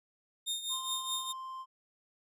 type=tone with tremolo; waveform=sawtooth; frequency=3663 Hz; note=A#7; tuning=31 cents flat; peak=-28 dBFS; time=0.46-1.33 s; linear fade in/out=20 ms; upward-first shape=triangle; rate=4.8 Hz; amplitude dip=75%
type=tone; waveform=triangle; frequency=1046.5 Hz; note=C6; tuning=in tune; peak=-38 dBFS; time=0.69-1.66 s; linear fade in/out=50 ms
effects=resampled to 32000 Hz